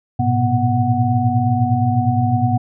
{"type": "tone cluster", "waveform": "sine", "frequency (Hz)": [105.1, 116.2, 124.6, 244.2, 741], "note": ["G#2", "A#2", "B2", "B3", "F#5"], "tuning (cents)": [21, -5, 16, -19, 2], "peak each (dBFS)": -20, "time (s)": [0.19, 2.58], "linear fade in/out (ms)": 10, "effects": []}